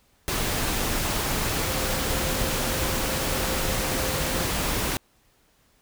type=tone in noise; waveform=sine; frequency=523.3 Hz; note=C5; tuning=in tune; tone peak=-35 dBFS; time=1.67-4.45 s; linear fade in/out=0 ms; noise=pink; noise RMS=-26 dBFS; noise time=0.28-4.97 s; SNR=-12 dB; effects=pink hiss -63 dBFS RMS until 5.81 s